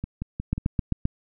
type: two click trains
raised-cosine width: 5 ms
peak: -17 / -10 dBFS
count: 4 / 5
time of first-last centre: 0.04-0.58 / 0.53-1.054 s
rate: 5.56 / 7.63 Hz
effects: none